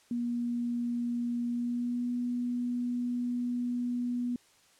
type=tone with pitch glide; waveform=sine; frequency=239.2 to 243.8 Hz; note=A#3 to B3; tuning=+45 to -22 cents; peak=-29 dBFS; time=0.11-4.36 s; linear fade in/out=2 ms; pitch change=+33 cents; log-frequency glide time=1.48-2.1 s; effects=white hiss -63 dBFS RMS until 4.79 s + low-pass 9000 Hz 12 dB/octave